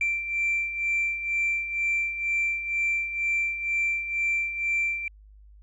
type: beating tone pair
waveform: sine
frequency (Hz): 2349 / 2351.1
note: D7 / D7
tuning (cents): 0 / +1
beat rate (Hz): 2.1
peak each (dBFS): -30 / -24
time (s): 0.01-5.08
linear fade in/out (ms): 2
effects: tanh soft clip ceiling -19 dBFS + added 51 Hz sine -48 dBFS peak until 5.62 s